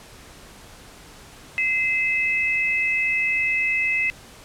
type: tone pair together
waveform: sine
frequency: 2063 / 2592 Hz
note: C7 / E7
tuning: -25 / -30 cents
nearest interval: major third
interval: 395 cents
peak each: -22 dBFS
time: 1.58-4.1 s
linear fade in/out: 0 ms
effects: pink hiss -45 dBFS RMS until 4.44 s + low-pass 11000 Hz 12 dB/octave